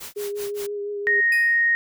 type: noise with tremolo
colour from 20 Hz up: white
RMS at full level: -35 dBFS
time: 0-0.67 s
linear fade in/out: 10 ms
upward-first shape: sine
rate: 5.2 Hz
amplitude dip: 100%
type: tone with vibrato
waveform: sine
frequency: 409.2 Hz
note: G#4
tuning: 26 cents flat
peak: -26 dBFS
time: 0.16-1.21 s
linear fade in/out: 10 ms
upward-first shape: triangle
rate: 5.7 Hz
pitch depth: 24 cents each way
type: tone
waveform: sine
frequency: 1864.7 Hz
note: A#6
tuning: in tune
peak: -16 dBFS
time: 1.07-1.75 s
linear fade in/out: 0 ms
type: tone with exponential decay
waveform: 35% pulse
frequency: 2489 Hz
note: D#7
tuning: in tune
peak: -24 dBFS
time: 1.32-1.7 s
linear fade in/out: 2 ms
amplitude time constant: 82 ms
effects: none